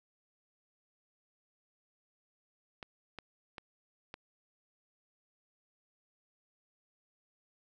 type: clicks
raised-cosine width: 0.3 ms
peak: -27 dBFS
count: 4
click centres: 2.828 / 3.187 / 3.582 / 4.141 s
effects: none